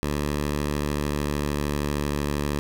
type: tone with pitch glide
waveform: 10% pulse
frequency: 73.42 to 72.74 Hz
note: D2 to D2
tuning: 0 to -16 cents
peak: -16 dBFS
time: 0.03-2.59 s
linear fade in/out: 0 ms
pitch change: -16 cents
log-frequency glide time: 0.79-2.15 s
effects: none